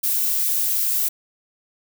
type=noise; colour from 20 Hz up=violet; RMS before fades=-21 dBFS; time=0.03-1.09 s; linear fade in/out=10 ms; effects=none